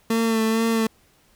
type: tone with vibrato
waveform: 30% pulse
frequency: 224.6 Hz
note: A3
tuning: 36 cents sharp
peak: -16 dBFS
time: 0.1-0.87 s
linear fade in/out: 5 ms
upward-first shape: sine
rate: 2.2 Hz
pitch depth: 26 cents each way
effects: pink hiss -59 dBFS RMS until 1.35 s